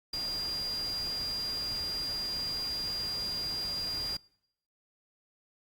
sine tone in noise, 4800 Hz, D8, 37 cents sharp, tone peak -32 dBFS, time 0.13-4.17 s, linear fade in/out 5 ms, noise pink, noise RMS -44 dBFS, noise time 0.13-4.17 s, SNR +9 dB, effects noise-tail reverb RT60 0.8 s tail -25 dB re dry + Opus 48 kbps

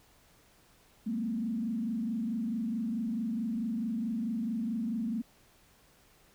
sine tone with frequency modulation, 226.2 Hz, A3, 48 cents sharp, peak -30 dBFS, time 1.06-5.22 s, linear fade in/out 10 ms, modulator 24.6 Hz, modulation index 0.93, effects pink hiss -63 dBFS RMS until 6.34 s

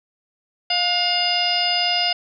harmonic tone with a mistuned harmonic, 707 Hz, F5, 21 cents sharp, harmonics 1 / 2 / 3 / 4 / 5 / 6 / 7, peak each -24 / -32 / -28 / -22 / -31 / -34 / -22 dBFS, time 0.7-2.13 s, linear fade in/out 5 ms, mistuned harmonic 2, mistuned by +45 cents, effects none

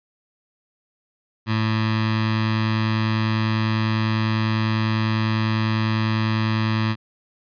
15% pulse tone with notch filter, 110 Hz, A2, in tune, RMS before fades -21 dBFS, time 1.46-6.96 s, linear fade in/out 50 ms, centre 450 Hz, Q 0.64, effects resampled to 11025 Hz

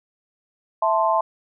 sine chord, A minor, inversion second, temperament equal, 659.3 / 880 / 1046.5 Hz, E5 / A5 / C6, 0 / 0 / 0 cents, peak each -21 dBFS, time 0.82-1.21 s, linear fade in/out 5 ms, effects none

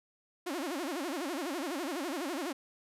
sawtooth tone with vibrato, 312.3 Hz, D#4, 7 cents sharp, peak -30 dBFS, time 0.46-2.53 s, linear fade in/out 10 ms, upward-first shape sine, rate 12 Hz, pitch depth 280 cents each way, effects resampled to 32000 Hz

